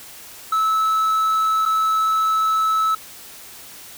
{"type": "tone with dropouts", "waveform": "triangle", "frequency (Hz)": 1303, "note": "E6", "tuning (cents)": -20, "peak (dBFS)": -14, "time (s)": [0.52, 2.95], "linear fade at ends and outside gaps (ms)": 5, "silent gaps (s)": [1.654, 1.659], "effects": ["white hiss -40 dBFS RMS until 3.97 s"]}